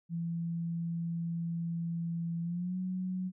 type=tone with pitch glide; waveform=sine; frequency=168.2 to 184.49 Hz; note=E3 to F#3; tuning=+35 to -5 cents; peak=-32 dBFS; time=0.09-3.32 s; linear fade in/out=50 ms; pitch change=+160 cents; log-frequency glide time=2.42-2.77 s; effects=none